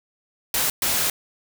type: noise bursts at uneven times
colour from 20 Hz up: white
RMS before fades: -22 dBFS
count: 2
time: 0.54-0.7 / 0.82-1.1 s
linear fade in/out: 2 ms
effects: none